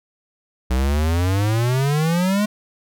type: exponential sweep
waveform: square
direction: up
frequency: 61.6 to 213.7 Hz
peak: -17 dBFS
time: 0.7-2.46 s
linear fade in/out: 10 ms
effects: none